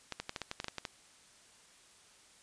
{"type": "clicks", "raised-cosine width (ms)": 0.2, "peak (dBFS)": -20, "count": 11, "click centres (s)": [0.123, 0.2, 0.294, 0.362, 0.417, 0.514, 0.601, 0.644, 0.683, 0.783, 0.852], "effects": ["white hiss -61 dBFS RMS until 2.42 s", "resampled to 22050 Hz"]}